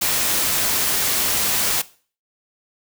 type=noise; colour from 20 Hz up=white; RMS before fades=-20 dBFS; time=0.01-1.82 s; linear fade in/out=10 ms; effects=noise-tail reverb RT60 0.4 s tail -18 dB re dry